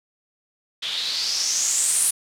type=noise with low-pass filter sweep; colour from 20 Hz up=blue; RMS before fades=-23 dBFS; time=0.82-2.11 s; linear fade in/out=10 ms; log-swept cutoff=3300 to 10000 Hz; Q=5.4; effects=none